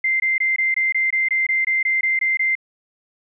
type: tone bursts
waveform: sine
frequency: 2087 Hz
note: C7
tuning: 5 cents flat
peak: -16 dBFS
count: 14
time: 0.04-2.553 s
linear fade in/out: 5 ms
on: 160 ms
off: 21 ms
effects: none